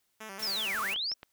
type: tone with vibrato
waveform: 5% pulse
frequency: 205.9 Hz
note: G#3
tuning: 15 cents flat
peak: -30 dBFS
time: 0.2-0.95 s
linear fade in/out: 10 ms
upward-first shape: square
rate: 5.5 Hz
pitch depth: 99 cents each way
type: noise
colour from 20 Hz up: white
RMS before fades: -42 dBFS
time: 0.39-0.94 s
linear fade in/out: 5 ms
type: linear two-way sweep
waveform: sine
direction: down then up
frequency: 5588 to 1046.5 to 5588 Hz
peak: -30 dBFS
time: 0.42-1.14 s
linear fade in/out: 10 ms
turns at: 0.81 s
type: clicks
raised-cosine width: 0.3 ms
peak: -28 dBFS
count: 6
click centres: 0.674 / 0.744 / 0.792 / 0.961 / 1.117 / 1.231 s
effects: white hiss -75 dBFS RMS until 1.32 s